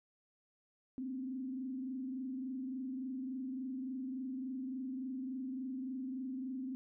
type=tone with frequency modulation; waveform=sine; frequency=260 Hz; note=C4; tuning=11 cents flat; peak=-38 dBFS; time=0.98-6.75 s; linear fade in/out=0 ms; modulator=23.5 Hz; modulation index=0.6; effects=none